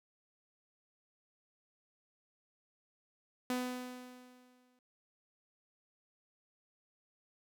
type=tone with exponential decay; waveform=sawtooth; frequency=250.4 Hz; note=B3; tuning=24 cents sharp; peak=-28 dBFS; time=3.5-4.79 s; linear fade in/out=2 ms; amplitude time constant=280 ms; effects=none